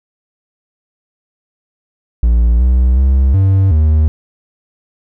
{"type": "tone with pitch steps", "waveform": "triangle", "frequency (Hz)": [58, 62.6, 66.5, 96.5, 77.3], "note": ["A#1", "B1", "C2", "G2", "D#2"], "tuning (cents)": [-8, 24, 29, -27, -11], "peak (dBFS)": -5, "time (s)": [2.23, 4.08], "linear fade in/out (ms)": 0, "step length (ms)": 370, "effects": []}